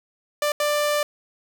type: tone bursts at uneven times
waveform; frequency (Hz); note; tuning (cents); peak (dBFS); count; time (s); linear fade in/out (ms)
sawtooth; 591; D5; +11; -16; 2; 0.42-0.52 / 0.6-1.03; 2
effects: none